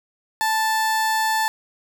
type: tone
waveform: 30% pulse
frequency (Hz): 880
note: A5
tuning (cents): 0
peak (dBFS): -16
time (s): 0.41-1.48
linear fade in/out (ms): 0
effects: none